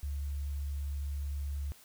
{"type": "tone", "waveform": "sine", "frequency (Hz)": 71.1, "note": "C#2", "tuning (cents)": 45, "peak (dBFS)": -33, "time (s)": [0.03, 1.72], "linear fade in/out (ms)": 0, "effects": ["white hiss -58 dBFS RMS until 1.84 s"]}